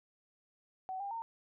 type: tone with pitch steps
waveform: sine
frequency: 754 / 800 / 914 Hz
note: F#5 / G5 / A#5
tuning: +32 / +35 / -34 cents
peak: -37 dBFS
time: 0.89-1.22 s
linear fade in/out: 0 ms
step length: 110 ms
effects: none